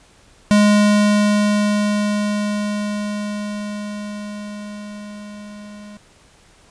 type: tone with level ramp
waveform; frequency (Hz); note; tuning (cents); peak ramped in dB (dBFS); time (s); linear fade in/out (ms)
square; 207.6; G#3; 0; -10 to -36; 0.51-5.97; 0
effects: pink hiss -51 dBFS RMS until 6.7 s + resampled to 22050 Hz